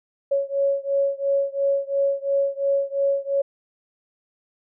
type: beating tone pair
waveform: sine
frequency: 554 / 556.9 Hz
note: C#5 / C#5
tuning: -1 / +8 cents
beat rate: 2.9 Hz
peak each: -22 / -23 dBFS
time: 0.31-3.42 s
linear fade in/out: 10 ms
effects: none